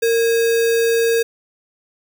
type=tone with sample-and-hold; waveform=sine; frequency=460.3 Hz; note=A#4; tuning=22 cents flat; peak=-13 dBFS; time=0.02-1.23 s; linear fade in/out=10 ms; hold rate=2100 Hz; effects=none